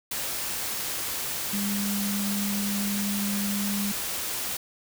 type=tone in noise; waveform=sine; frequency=202.1 Hz; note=G#3; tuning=47 cents flat; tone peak=-27 dBFS; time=1.53-3.92 s; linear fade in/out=5 ms; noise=white; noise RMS=-31 dBFS; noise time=0.11-4.57 s; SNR=+1 dB; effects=none